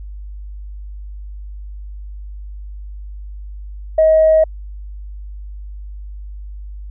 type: tone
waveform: sine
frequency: 633 Hz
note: D#5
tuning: 30 cents sharp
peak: -7 dBFS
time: 3.98-4.44 s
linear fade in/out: 5 ms
effects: tanh soft clip ceiling -3 dBFS + added 50 Hz sine -28 dBFS peak until 6.9 s